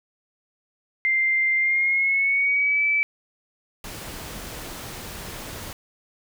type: tone with pitch glide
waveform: sine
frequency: 2093 to 2309 Hz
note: C7 to D7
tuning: 0 to -30 cents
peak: -18 dBFS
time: 1.05-3.03 s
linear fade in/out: 0 ms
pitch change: +170 cents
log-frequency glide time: 1.57-2.84 s
type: noise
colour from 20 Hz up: pink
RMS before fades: -36 dBFS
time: 3.84-5.73 s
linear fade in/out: 2 ms
effects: none